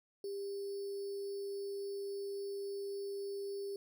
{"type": "tone with sample-and-hold", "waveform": "sine", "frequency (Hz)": 398.2, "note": "G4", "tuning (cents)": 27, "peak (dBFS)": -38, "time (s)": [0.24, 3.76], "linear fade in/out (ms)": 2, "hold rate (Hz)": 4900, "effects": []}